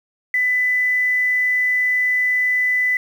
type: tone with quantisation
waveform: sine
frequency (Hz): 1998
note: B6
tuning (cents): +20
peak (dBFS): -15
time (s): 0.34-2.97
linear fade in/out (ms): 2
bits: 7
effects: none